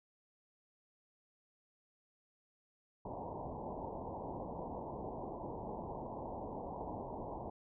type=low-pass noise; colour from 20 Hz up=white; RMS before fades=-44 dBFS; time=3.05-7.5 s; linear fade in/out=5 ms; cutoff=980 Hz; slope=96 dB/octave; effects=none